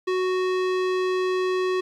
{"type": "tone", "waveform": "square", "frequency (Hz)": 370, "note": "F#4", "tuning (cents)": 0, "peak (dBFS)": -22, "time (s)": [0.07, 1.81], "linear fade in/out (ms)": 10, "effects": ["low-pass 4000 Hz 12 dB/octave", "10-bit"]}